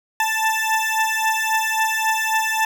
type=beating tone pair; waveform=20% pulse; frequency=880 / 883.7 Hz; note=A5 / A5; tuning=0 / +7 cents; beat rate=3.7 Hz; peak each=-16 / -17 dBFS; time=0.2-2.65 s; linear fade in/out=2 ms; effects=none